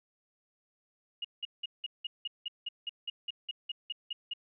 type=tone bursts; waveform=sine; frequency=2867 Hz; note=F7; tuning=45 cents sharp; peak=-33 dBFS; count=16; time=1.22-4.336 s; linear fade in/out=5 ms; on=26 ms; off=180 ms; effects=none